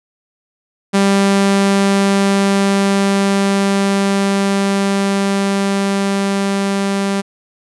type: tone with level ramp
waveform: sawtooth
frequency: 197.4 Hz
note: G3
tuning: 12 cents sharp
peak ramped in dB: -6 to -11 dBFS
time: 0.93-7.22 s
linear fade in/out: 20 ms
effects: resampled to 24000 Hz